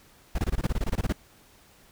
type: noise bursts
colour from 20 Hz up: brown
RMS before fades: -25 dBFS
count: 14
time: 0.35-1.126 s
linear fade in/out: 5 ms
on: 35 ms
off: 22 ms
effects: pink hiss -57 dBFS RMS until 1.91 s